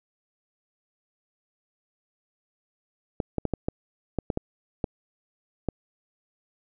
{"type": "clicks", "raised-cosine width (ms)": 2, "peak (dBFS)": -12, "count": 10, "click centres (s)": [3.202, 3.383, 3.453, 3.537, 3.685, 4.187, 4.302, 4.374, 4.842, 5.687], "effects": []}